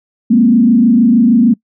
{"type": "tone with frequency modulation", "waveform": "sine", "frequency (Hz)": 234.5, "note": "A#3", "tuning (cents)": 11, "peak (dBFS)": -5, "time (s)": [0.3, 1.54], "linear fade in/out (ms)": 10, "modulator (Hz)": 26.5, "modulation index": 1, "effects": ["noise-tail reverb RT60 0.1 s tail -25 dB re dry"]}